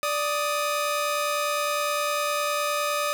sawtooth tone pair together, 587.3 / 1244.4 Hz, D5 / D#6, 0 / 0 cents, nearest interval octave + minor second, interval 1300 cents, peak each -23 dBFS, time 0.03-3.13 s, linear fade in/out 0 ms, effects none

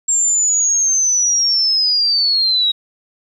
sine linear sweep, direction down, 7459 to 3804 Hz, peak -12 dBFS, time 0.08-2.72 s, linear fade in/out 10 ms, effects 8-bit

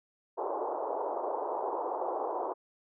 white band-pass noise, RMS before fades -34 dBFS, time 0.37-2.54 s, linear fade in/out 20 ms, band 350 to 990 Hz, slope 48 dB/octave, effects none

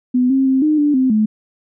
sine tone with pitch steps, 250.4 / 267.4 / 264.2 / 305.6 / 293.5 / 259.8 / 215.1 Hz, B3 / C4 / C4 / D#4 / D4 / C4 / A3, +24 / +38 / +17 / -31 / -1 / -12 / -39 cents, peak -11 dBFS, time 0.14-1.26 s, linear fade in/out 10 ms, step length 160 ms, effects none

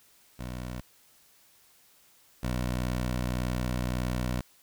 15% pulse tone pair in turn, 61.74 / 61.74 Hz, B1 / B1, 0 / 0 cents, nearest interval unison, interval 0 cents, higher neither, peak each -29 / -22 dBFS, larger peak second, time 0.39-0.81 / 2.43-4.41 s, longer second, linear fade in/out 5 ms, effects white hiss -61 dBFS RMS until 4.62 s

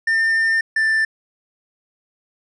triangle tone pair in turn, 1803 / 1773 Hz, A6 / A6, +42 / +13 cents, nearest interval unison, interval 29 cents, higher first, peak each -13 dBFS, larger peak neither, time 0.07-0.61 / 0.76-1.05 s, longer first, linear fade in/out 5 ms, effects resampled to 24000 Hz

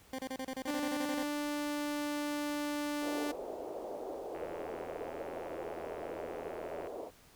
20% pulse tone bursts, 262.1 Hz, C4, 3 cents sharp, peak -32 dBFS, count 13, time 0.13-1.23 s, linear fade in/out 2 ms, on 56 ms, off 31 ms
sawtooth tone, 293.7 Hz, D4, in tune, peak -30 dBFS, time 0.67-3.32 s, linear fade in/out 10 ms
pink band-pass noise, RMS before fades -42 dBFS, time 3-7.11 s, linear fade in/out 50 ms, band 390 to 670 Hz, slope 24 dB/octave
click train, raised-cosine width 0.5 ms, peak -33 dBFS, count 208, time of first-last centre 4.35-6.871 s, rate 82.1 Hz
effects pink hiss -61 dBFS RMS until 7.35 s

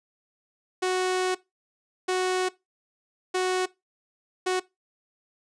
sawtooth tone bursts at uneven times, 369.3 Hz, F#4, 3 cents flat, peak -19 dBFS, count 4, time 0.82-1.35 / 2.08-2.49 / 3.34-3.66 / 4.46-4.6 s, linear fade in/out 10 ms, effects noise-tail reverb RT60 0.2 s tail -20 dB re dry + resampled to 22050 Hz

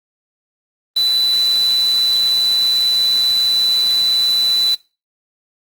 sine tone in noise, 3986 Hz, B7, 15 cents sharp, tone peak -13 dBFS, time 0.96-4.75 s, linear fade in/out 5 ms, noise white, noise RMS -30 dBFS, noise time 0.96-4.75 s, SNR +14 dB, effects noise-tail reverb RT60 0.3 s tail -19 dB re dry + Opus 24 kbps

